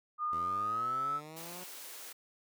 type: tone with pitch glide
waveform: sine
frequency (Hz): 1220 to 1307.6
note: D#6 to E6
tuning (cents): -34 to -14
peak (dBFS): -31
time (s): 0.18-1.21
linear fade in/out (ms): 50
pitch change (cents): +120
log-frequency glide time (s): 0.58-0.91
type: linear sweep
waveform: 10% pulse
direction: up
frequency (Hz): 79.6 to 183.2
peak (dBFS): -38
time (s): 0.32-1.64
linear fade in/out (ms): 5
type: high-pass noise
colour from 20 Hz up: white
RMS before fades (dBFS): -47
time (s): 1.36-2.13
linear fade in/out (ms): 10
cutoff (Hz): 280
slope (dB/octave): 24
effects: none